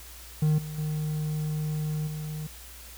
triangle tone with level steps, 153.3 Hz, D#3, 25 cents flat, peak -18 / -32 / -25 / -30 dBFS, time 0.42-2.47 s, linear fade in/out 5 ms, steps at 0.58 / 0.78 / 2.07 s, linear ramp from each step 5 ms, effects added 60 Hz sine -47 dBFS peak until 2.97 s + white hiss -47 dBFS RMS until 2.97 s

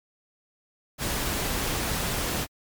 pink noise, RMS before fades -28 dBFS, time 0.98-2.47 s, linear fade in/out 50 ms, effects MP3 96 kbps

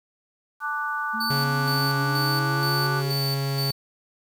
sine chord, D major, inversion second, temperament equal, 880 / 1174.7 / 1480 Hz, A5 / D6 / F#6, 0 / 0 / 0 cents, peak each -32 / -29 / -28 dBFS, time 0.6-3.03 s, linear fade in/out 50 ms
sine exponential sweep, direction up, 220 to 392 Hz, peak -32 dBFS, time 1.13-3.13 s, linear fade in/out 20 ms
45% pulse tone with tremolo, 4523 Hz, C#8, 34 cents sharp, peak -26 dBFS, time 1.2-3.72 s, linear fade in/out 10 ms, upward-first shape square, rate 2.1 Hz, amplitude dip 65%
45% pulse tone with vibrato, 138.59 Hz, C#3, in tune, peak -24 dBFS, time 1.3-3.71 s, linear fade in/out 5 ms, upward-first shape square, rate 0.79 Hz, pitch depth 10 cents each way
effects 9-bit

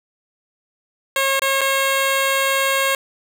10% pulse tone with dropouts, 542 Hz, C#5, 39 cents flat, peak -8 dBFS, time 1.16-2.95 s, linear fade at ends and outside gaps 2 ms, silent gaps 1.395-1.419 / 1.61-1.614 s, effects none

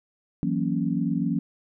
sine chord, F# dominant seventh, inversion third, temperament equal, 164.81 / 185 / 233.1 / 277.2 Hz, E3 / F#3 / A#3 / C#4, 0 / 0 / 0 / 0 cents, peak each -28 dBFS, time 0.43-1.39 s, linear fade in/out 0 ms, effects none

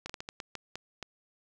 slowing click train, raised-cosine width 0.2 ms, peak -21 dBFS, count 9, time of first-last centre 0.06-1.027 s, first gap 35 ms, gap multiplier 1.34, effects none

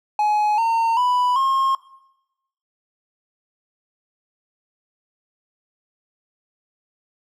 triangle tone with pitch steps, 842 / 912.9 / 989.8 / 1073.2 Hz, G#5 / A#5 / B5 / C6, +24 / -36 / +4 / +44 cents, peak -14 dBFS, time 0.19-1.75 s, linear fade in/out 2 ms, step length 390 ms, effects noise-tail reverb RT60 0.9 s tail -19 dB re dry

